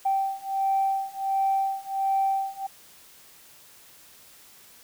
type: beating tone pair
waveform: sine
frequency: 778 / 779.4 Hz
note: G5 / G5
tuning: -13 / -10 cents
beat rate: 1.4 Hz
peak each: -26 / -25 dBFS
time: 0.05-2.67 s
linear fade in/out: 10 ms
effects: tanh soft clip ceiling -15 dBFS + white hiss -52 dBFS RMS until 4.83 s